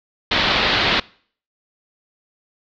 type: low-pass noise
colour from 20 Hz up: white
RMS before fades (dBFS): -18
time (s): 0.31-1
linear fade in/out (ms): 5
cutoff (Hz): 4300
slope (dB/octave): 48
effects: noise-tail reverb RT60 0.5 s tail -23 dB re dry